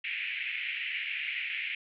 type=band-pass noise; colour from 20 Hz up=pink; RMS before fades=-35 dBFS; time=0.04-1.75 s; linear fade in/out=5 ms; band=2000 to 2800 Hz; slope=48 dB/octave; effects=none